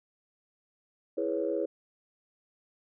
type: chord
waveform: sine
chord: C# minor seventh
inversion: first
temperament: equal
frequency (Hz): 329.6 / 415.3 / 493.9 / 554.4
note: E4 / G#4 / B4 / C#5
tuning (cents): 0 / 0 / 0 / 0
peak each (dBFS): -33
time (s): 1.17-1.66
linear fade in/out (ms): 10
effects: tanh soft clip ceiling -17 dBFS